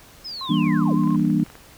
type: linear sweep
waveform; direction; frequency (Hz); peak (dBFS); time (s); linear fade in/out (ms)
sine; down; 5280 to 164.81; -30; 0.24-0.97; 20
type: tone with vibrato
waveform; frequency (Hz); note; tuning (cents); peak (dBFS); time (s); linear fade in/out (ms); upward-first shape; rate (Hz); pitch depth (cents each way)
sine; 1046.5; C6; 0; -30; 0.41-1.16; 2; sine; 8.9; 54
type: chord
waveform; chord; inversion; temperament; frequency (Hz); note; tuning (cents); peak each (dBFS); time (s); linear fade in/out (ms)
sine; E half-diminished seventh; none; just; 164.81 / 197.78 / 237.3 / 296.7; E3 / G3 / Bb3 / D4; 0 / +16 / +31 / +18; -22; 0.49-1.44; 10
type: clicks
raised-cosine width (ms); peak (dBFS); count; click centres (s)
0.5; -28; 11; 1.036 / 1.075 / 1.106 / 1.148 / 1.197 / 1.252 / 1.302 / 1.399 / 1.464 / 1.501 / 1.554
effects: pink hiss -48 dBFS RMS until 1.77 s